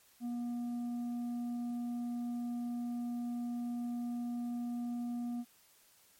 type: tone with tanh clipping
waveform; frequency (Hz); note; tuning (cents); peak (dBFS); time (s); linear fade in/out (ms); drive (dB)
triangle; 240; B3; -49; -36; 0.2-5.45; 50; 9
effects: white hiss -65 dBFS RMS until 6.19 s + MP3 64 kbps